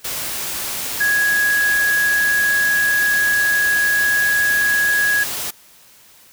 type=tone in noise; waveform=sine; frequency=1663 Hz; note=G#6; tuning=2 cents sharp; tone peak=-14 dBFS; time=1-5.24 s; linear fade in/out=10 ms; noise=white; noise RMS=-25 dBFS; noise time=0.04-5.51 s; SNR=+8 dB; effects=white hiss -48 dBFS RMS until 6.32 s